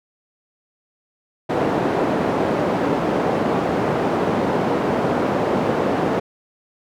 white band-pass noise, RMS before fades -20 dBFS, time 1.49-6.2 s, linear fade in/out 10 ms, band 160 to 600 Hz, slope 12 dB/octave, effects none

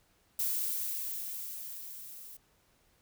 violet noise with level ramp, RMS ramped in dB -31 to -49 dBFS, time 0.39-2.37 s, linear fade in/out 5 ms, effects pink hiss -69 dBFS RMS until 3.01 s

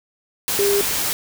sine tone in noise, 402.6 Hz, G4, 46 cents sharp, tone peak -16 dBFS, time 0.59-0.81 s, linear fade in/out 0 ms, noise white, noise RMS -22 dBFS, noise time 0.48-1.13 s, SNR +3 dB, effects none

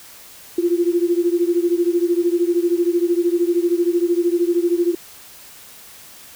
sine beating tone pair, 342.2 / 355.2 Hz, F4 / F4, -35 / +29 cents, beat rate 13 Hz, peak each -17 / -19 dBFS, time 0.58-4.95 s, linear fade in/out 5 ms, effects white hiss -42 dBFS RMS until 6.35 s

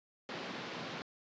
pink band-pass noise, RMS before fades -43 dBFS, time 0.29-1.02 s, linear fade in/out 0 ms, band 160 to 4500 Hz, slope 24 dB/octave, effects resampled to 16000 Hz

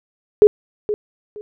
sine tone with echo, 419.8 Hz, G#4, 19 cents sharp, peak -4 dBFS, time 0.42-0.47 s, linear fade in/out 0 ms, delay 470 ms, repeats 2, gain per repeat -13 dB, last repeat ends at 1.41 s, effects none

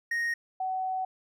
triangle / sine tone pair in turn, 1865 / 751.8 Hz, A#6 / F#5, 0 / +27 cents, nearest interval octave + major third, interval 1573 cents, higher first, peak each -25 / -28 dBFS, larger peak first, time 0.11-0.34 / 0.6-1.05 s, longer second, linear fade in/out 5 ms, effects none

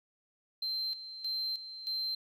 sine tone with tremolo, 4123 Hz, C8, 26 cents flat, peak -30 dBFS, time 0.62-2.15 s, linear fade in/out 5 ms, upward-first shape square, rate 1.6 Hz, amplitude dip 75%, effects tanh soft clip ceiling -30 dBFS + 12-bit

